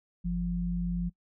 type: tone pair together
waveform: sine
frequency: 49 / 174.61 Hz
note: G1 / F3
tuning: 0 / 0 cents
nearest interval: octave + minor seventh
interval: 2200 cents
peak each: -33 / -29 dBFS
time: 0.24-1.1 s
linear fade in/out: 20 ms
effects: noise-tail reverb RT60 0.1 s tail -23 dB re dry